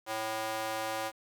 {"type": "tone with high-pass filter", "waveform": "square", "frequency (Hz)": 110.2, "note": "A2", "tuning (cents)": 3, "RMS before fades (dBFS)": -35, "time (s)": [0.06, 1.12], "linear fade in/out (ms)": 50, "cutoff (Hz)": 660, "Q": 1.5, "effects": ["9-bit"]}